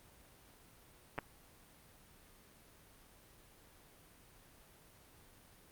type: clicks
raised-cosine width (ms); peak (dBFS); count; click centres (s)
0.5; -27 / -21; 2; 1.18 / 1.187
effects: pink hiss -62 dBFS RMS until 5.71 s + Opus 32 kbps